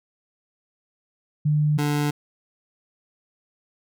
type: tone pair in turn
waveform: sine / 25% pulse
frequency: 150 / 146.91 Hz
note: D3 / D3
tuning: +37 / +1 cents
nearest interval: unison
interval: 36 cents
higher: first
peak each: -17 dBFS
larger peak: neither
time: 1.45-1.78 / 1.78-2.11 s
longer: neither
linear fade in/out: 10 ms
effects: none